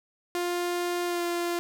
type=tone with pitch glide; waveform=sawtooth; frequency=351.4 to 346.2 Hz; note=F4 to F4; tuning=+11 to -15 cents; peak=-23 dBFS; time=0.35-1.59 s; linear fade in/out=0 ms; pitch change=-26 cents; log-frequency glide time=1.06-1.23 s; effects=9-bit